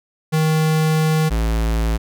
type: tone pair in turn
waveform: square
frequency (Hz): 157.1 / 55.54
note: D#3 / A1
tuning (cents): +17 / +17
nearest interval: octave + tritone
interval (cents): 1800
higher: first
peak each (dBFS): -15 / -17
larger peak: first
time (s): 0.32-1.3 / 1.3-1.98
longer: first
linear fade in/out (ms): 20
effects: none